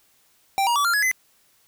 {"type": "tone with pitch steps", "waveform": "square", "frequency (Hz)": [784, 948.6, 1147.8, 1388.9, 1680.5, 2033], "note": ["G5", "A#5", "D6", "F6", "G#6", "B6"], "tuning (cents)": [0, 30, -40, -10, 20, 50], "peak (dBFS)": -19, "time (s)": [0.58, 1.114], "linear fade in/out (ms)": 0, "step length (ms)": 89, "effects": ["white hiss -61 dBFS RMS until 1.67 s"]}